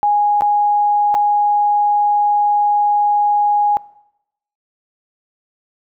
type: tone with dropouts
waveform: sine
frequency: 827 Hz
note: G#5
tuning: 8 cents flat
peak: -11 dBFS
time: 0.03-3.77 s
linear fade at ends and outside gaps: 0 ms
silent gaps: 0.409-0.42 / 1.143-1.15 s
effects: noise-tail reverb RT60 0.8 s tail -20 dB re dry